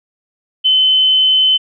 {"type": "tone", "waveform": "sine", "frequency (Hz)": 3050, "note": "G7", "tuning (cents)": -48, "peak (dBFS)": -8, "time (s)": [0.64, 1.58], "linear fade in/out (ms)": 20, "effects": []}